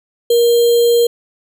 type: tone with sample-and-hold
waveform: sine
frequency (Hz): 471.6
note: A#4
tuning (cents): +20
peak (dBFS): -8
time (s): 0.3-1.07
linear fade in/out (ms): 5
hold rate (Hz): 3675
effects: none